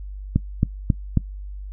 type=click train; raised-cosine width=5 ms; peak=-4 dBFS; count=4; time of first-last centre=0.36-1.173 s; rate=3.69 Hz; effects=noise-tail reverb RT60 0.1 s tail -20 dB re dry + added 49 Hz sine -31 dBFS peak until 1.72 s